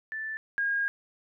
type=tone pair in turn; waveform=sine; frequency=1760 / 1627.3 Hz; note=A6 / G#6; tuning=0 / -36 cents; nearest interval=minor second; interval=136 cents; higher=first; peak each=-32 / -25 dBFS; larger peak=second; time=0.12-0.37 / 0.58-0.88 s; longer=second; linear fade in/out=0 ms; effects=none